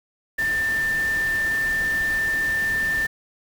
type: tone in noise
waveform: sine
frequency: 1785 Hz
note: A6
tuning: 24 cents sharp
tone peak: -20 dBFS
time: 0.38-3.07 s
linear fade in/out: 10 ms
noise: pink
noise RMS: -35 dBFS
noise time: 0.38-3.07 s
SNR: +12 dB
effects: none